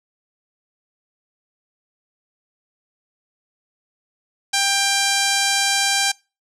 5% pulse tone, 792 Hz, G5, 18 cents sharp, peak -4 dBFS, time 4.53-6.12 s, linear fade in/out 10 ms, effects noise-tail reverb RT60 0.3 s tail -26 dB re dry + low-pass 9000 Hz 12 dB/octave

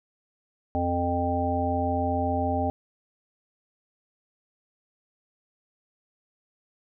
harmonic tone, 87.31 Hz, F2, in tune, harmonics 1 / 3 / 5 / 7 / 9, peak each -29 / -29 / -35 / -30 / -28 dBFS, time 0.75-2.7 s, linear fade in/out 0 ms, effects none

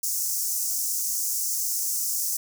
pink high-pass noise, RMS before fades -27 dBFS, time 0.03-2.37 s, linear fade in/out 5 ms, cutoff 5600 Hz, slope 48 dB/octave, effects none

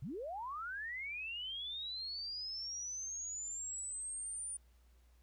sine linear sweep, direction up, 103.83 to 9397 Hz, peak -40 dBFS, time 0.02-4.57 s, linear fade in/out 5 ms, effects added 60 Hz sine -63 dBFS peak until 5.22 s + pink hiss -75 dBFS RMS until 5.22 s

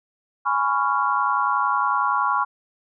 sine chord, C# dominant seventh, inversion second, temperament just, 831.5 / 997.9 / 1108.7 / 1385.9 Hz, G#5 / B5 / C#6 / E#6, +2 / +18 / 0 / -14 cents, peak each -26 / -24 / -22 / -25 dBFS, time 0.45-2.45 s, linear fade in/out 20 ms, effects none

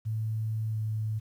sine tone with pitch glide, 110 to 108.86 Hz, A2 to A2, 0 to -18 cents, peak -28 dBFS, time 0.05-1.2 s, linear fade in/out 20 ms, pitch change -18 cents, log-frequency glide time 0.71-0.76 s, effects 10-bit

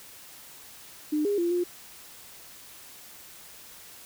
sine tone with pitch steps, 301.9 / 407.6 / 344.3 / 353.1 Hz, D4 / G#4 / F4 / F4, +48 / -32 / -25 / +19 cents, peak -23 dBFS, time 1.12-1.64 s, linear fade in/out 10 ms, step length 130 ms, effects white hiss -48 dBFS RMS until 4.05 s

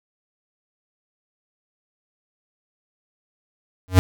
square tone with exponential growth, 92.5 Hz, F#2, in tune, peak -6 dBFS, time 3.88-3.99 s, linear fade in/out 0 ms, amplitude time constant 22 ms, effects none

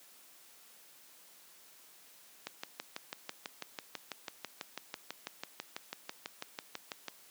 click train, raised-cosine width 0.2 ms, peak -21 dBFS, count 29, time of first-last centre 2.47-7.083 s, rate 6.07 Hz, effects white hiss -59 dBFS RMS until 7.3 s + high-pass 200 Hz 12 dB/octave

